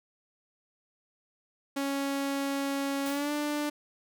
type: tone with pitch glide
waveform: sawtooth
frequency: 277.2 to 295.4 Hz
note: C#4 to D4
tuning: 0 to +10 cents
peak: -25 dBFS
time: 1.76-3.7 s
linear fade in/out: 10 ms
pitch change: +110 cents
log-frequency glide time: 3.07-3.32 s
type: noise with exponential decay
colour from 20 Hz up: white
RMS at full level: -39 dBFS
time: 3.06-3.5 s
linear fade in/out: 1 ms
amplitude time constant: 94 ms
effects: none